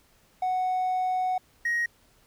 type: tone pair in turn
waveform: triangle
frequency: 740 / 1882.5 Hz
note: F#5 / A#6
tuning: 0 / +16 cents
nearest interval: octave + major third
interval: 1616 cents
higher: second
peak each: -21 / -21 dBFS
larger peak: neither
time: 0.42-1.38 / 1.65-1.86 s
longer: first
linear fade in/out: 5 ms
effects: tanh soft clip ceiling -19 dBFS + pink hiss -62 dBFS RMS until 2.26 s